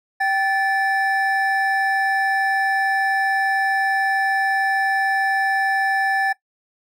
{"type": "tone pair together", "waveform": "triangle", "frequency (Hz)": [778, 1746.6], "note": ["G5", "A6"], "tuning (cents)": [-13, -13], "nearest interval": "octave + major second", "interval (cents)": 1400, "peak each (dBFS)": -18, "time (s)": [0.2, 6.33], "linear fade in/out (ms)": 10, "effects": ["noise-tail reverb RT60 0.1 s tail -18 dB re dry"]}